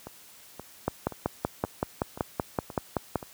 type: two click trains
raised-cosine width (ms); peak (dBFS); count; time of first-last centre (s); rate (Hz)
1; -11 / -24; 13 / 7; 0.88-3.157 / 0.07-3.228; 5.27 / 1.9
effects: white hiss -52 dBFS RMS until 3.33 s + high-pass 60 Hz 12 dB/octave